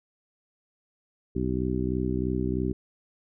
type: harmonic tone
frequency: 63.1 Hz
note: B1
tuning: 38 cents sharp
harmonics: 1 / 2 / 3 / 4 / 5 / 6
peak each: -32 / -32 / -32 / -32 / -32 / -32 dBFS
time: 1.35-2.73 s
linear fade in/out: 10 ms
effects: none